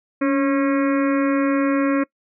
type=harmonic tone with a mistuned harmonic; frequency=272.8 Hz; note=C#4; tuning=28 cents flat; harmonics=1 / 2 / 4 / 5 / 6 / 7 / 8 / 9; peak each=-17 / -23 / -29 / -31 / -33 / -34 / -35 / -36 dBFS; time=0.21-2.04 s; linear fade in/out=10 ms; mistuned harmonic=1; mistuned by=+50 cents; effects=noise-tail reverb RT60 0.1 s tail -23 dB re dry